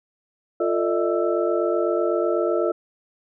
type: tone cluster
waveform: sine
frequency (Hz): 349.7 / 445.9 / 599 / 647 / 1324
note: F4 / A4 / D5 / E5 / E6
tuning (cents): +2 / +23 / +34 / -32 / +7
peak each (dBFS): -23 / -25 / -25 / -27 / -31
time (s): 0.6-2.72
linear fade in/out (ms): 5
effects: none